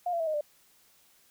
sine tone with pitch steps, 711 / 679.3 / 649 / 620 / 592.4 Hz, F5 / F5 / E5 / D#5 / D5, +31 / -48 / -27 / -6 / +15 cents, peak -27 dBFS, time 0.06-0.41 s, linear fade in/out 5 ms, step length 70 ms, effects white hiss -63 dBFS RMS until 1.3 s

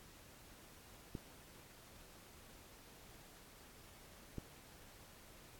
clicks, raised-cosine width 3 ms, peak -30 dBFS, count 2, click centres 1.152 / 4.383 s, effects pink hiss -60 dBFS RMS until 5.59 s + AAC 64 kbps

